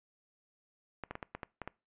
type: clicks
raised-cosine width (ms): 0.5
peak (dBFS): -24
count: 8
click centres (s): 1.037 / 1.11 / 1.154 / 1.228 / 1.35 / 1.432 / 1.617 / 1.676
effects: noise-tail reverb RT60 0.3 s tail -23 dB re dry + resampled to 8000 Hz